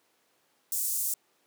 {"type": "high-pass noise", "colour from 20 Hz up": "pink", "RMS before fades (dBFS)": -30, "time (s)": [0.72, 1.14], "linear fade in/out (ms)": 2, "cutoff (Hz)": 7400, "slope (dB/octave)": 24, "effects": ["pink hiss -69 dBFS RMS until 1.46 s", "high-pass 300 Hz 12 dB/octave"]}